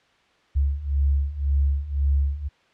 sine beating tone pair, 68.9 / 70.8 Hz, C#2 / C#2, -10 / +37 cents, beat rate 1.9 Hz, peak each -24 / -21 dBFS, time 0.55-2.49 s, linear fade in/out 20 ms, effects white hiss -60 dBFS RMS until 2.73 s + low-pass 3000 Hz 12 dB/octave

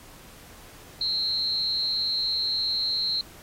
sine tone with amplitude modulation, 4125 Hz, C8, 25 cents flat, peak -20 dBFS, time 1.01-3.21 s, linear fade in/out 2 ms, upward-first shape sine, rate 263 Hz, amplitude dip 80%, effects pink hiss -49 dBFS RMS until 3.42 s + AAC 48 kbps

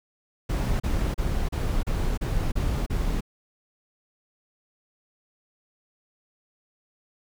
brown noise bursts, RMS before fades -25 dBFS, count 8, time 0.49-3.208 s, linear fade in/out 10 ms, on 310 ms, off 34 ms, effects none

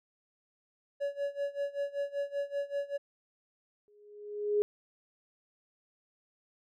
triangle tone with tremolo, 566 Hz, C#5, 36 cents sharp, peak -27 dBFS, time 1-2.98 s, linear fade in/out 20 ms, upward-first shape sine, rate 5.2 Hz, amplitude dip 90%
sine tone with exponential growth, 415.3 Hz, G#4, in tune, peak -22 dBFS, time 3.88-4.62 s, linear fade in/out 0 ms, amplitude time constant 160 ms
effects none

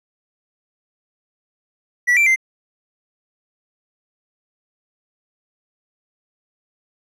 triangle tone with pitch steps, 1952 / 2348 / 2082 Hz, B6 / D7 / C7, -21 / -1 / -9 cents, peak -10 dBFS, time 2.07-2.361 s, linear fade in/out 20 ms, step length 97 ms, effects none

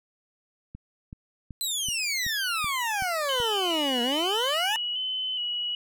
click train, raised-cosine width 5 ms, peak -27 dBFS, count 8, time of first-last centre 0.75-3.402 s, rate 2.64 Hz
20% pulse exponential two-way sweep, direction down then up, 4100 to 233.1 to 912 Hz, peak -21 dBFS, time 1.61-4.76 s, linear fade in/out 0 ms, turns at 4.02 s
sine tone with vibrato, 2980 Hz, F#7, 12 cents sharp, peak -27 dBFS, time 3.29-5.75 s, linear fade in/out 2 ms, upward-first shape square, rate 1.2 Hz, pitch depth 34 cents each way
effects none

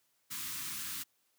white band-stop noise, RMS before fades -40 dBFS, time 0.3-1.04 s, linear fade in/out 20 ms, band 330 to 1000 Hz, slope 48 dB/octave, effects white hiss -75 dBFS RMS until 1.38 s + high-pass 80 Hz 12 dB/octave

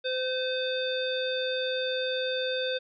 harmonic tone, 514 Hz, C5, 31 cents flat, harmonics 1 / 3 / 5 / 7 / 9, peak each -29 / -36 / -40 / -33 / -43 dBFS, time 0.04-2.79 s, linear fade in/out 20 ms, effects none

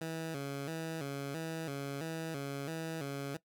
15% pulse tone with vibrato, 150.5 Hz, D3, 43 cents sharp, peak -31 dBFS, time 0.01-3.37 s, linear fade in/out 5 ms, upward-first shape square, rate 1.5 Hz, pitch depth 130 cents each way, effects noise-tail reverb RT60 0.1 s tail -18 dB re dry

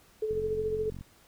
sine tone with tremolo, 433.4 Hz, A4, 26 cents flat, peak -26 dBFS, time 0.22-0.9 s, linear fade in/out 5 ms, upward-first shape sine, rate 14 Hz, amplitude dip 45%
click train, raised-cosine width 5 ms, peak -30 dBFS, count 33, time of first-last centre 0.31-1.01 s, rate 45.7 Hz
effects pink hiss -60 dBFS RMS until 1.27 s

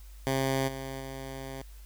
10% pulse tone with level steps, 134 Hz, C3, 42 cents sharp, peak -18 / -28 / -30 dBFS, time 0.27-1.62 s, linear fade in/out 0 ms, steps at 0.67 / 0.99 s, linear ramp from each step 20 ms, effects added 50 Hz sine -45 dBFS peak until 1.85 s + white hiss -59 dBFS RMS until 1.85 s

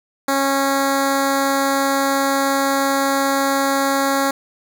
10% pulse tone with notch filter, 274.3 Hz, C#4, 18 cents flat, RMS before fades -18 dBFS, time 0.28-4.31 s, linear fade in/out 5 ms, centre 3000 Hz, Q 1.9, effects none

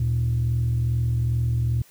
sine tone pair together, 74.65 / 117.1 Hz, D2 / A#2, +29 / +8 cents, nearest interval minor sixth, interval 779 cents, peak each -25 / -19 dBFS, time 0-1.82 s, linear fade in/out 5 ms, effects tanh soft clip ceiling -16 dBFS + white hiss -54 dBFS RMS until 1.9 s

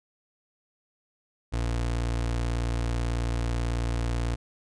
30% pulse tone, 58.27 Hz, A#1, in tune, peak -23 dBFS, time 1.52-4.36 s, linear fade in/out 20 ms, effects resampled to 22050 Hz

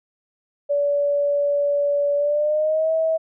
sine tone with pitch glide, 574 to 644.3 Hz, D5 to E5, -40 to -40 cents, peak -17 dBFS, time 0.69-3.18 s, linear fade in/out 20 ms, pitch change +200 cents, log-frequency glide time 2.16-2.92 s, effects none

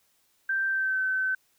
sine tone with pitch glide, 1568 to 1529.5 Hz, G6 to G6, 0 to -43 cents, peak -24 dBFS, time 0.49-1.35 s, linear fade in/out 5 ms, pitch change -43 cents, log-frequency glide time 0.69-1 s, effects white hiss -68 dBFS RMS until 1.58 s

